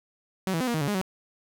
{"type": "tone with pitch steps", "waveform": "sawtooth", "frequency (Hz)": [189.1, 163.5, 255.3, 237.1, 157.3, 141.8, 206.6, 187.6], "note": ["F#3", "E3", "C4", "A#3", "D#3", "C#3", "G#3", "F#3"], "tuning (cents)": [38, -14, -42, 30, 19, 40, -9, 24], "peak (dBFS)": -21, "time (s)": [0.47, 1.014], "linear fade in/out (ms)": 0, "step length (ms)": 68, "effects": []}